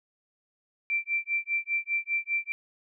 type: tone with tremolo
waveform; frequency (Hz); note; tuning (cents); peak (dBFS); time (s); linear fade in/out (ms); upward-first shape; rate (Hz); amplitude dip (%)
sine; 2349; D7; 0; -23; 0.9-2.52; 0; sine; 5; 100
effects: none